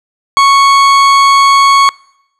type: tone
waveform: 40% pulse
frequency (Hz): 1107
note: C#6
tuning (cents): -3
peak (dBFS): -3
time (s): 0.37-1.89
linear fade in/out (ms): 0
effects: noise-tail reverb RT60 0.8 s tail -24 dB re dry + low-pass 6000 Hz 12 dB/octave